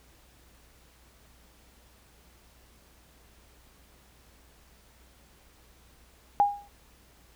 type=tone with exponential decay; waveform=sine; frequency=814 Hz; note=G#5; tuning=35 cents flat; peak=-15 dBFS; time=6.4-6.68 s; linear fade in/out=0 ms; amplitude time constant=60 ms; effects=added 60 Hz sine -60 dBFS peak until 7.35 s + pink hiss -60 dBFS RMS until 7.35 s